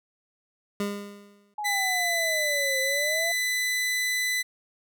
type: tone with exponential decay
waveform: 25% pulse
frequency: 203.1 Hz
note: G#3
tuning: 38 cents flat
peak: -21 dBFS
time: 0.8-1.54 s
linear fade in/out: 2 ms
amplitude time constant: 160 ms
type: exponential two-way sweep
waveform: sine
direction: down then up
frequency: 850 to 523.3 to 688 Hz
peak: -29 dBFS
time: 1.58-3.32 s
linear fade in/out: 5 ms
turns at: 2.8 s
type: tone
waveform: sawtooth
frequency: 2000 Hz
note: B6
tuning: 21 cents sharp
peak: -21 dBFS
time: 1.64-4.43 s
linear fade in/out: 20 ms
effects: none